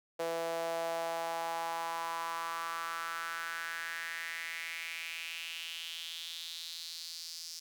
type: tone with high-pass filter sweep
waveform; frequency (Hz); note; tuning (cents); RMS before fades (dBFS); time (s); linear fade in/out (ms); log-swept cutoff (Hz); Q
sawtooth; 166.2; E3; +15; -39; 0.19-7.6; 10; 540 to 5200; 4.1
effects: none